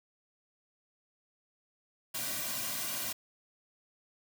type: noise with comb filter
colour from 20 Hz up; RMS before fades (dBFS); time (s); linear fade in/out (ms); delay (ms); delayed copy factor
white; -36; 2.14-3.13; 10; 2.3; -1
effects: none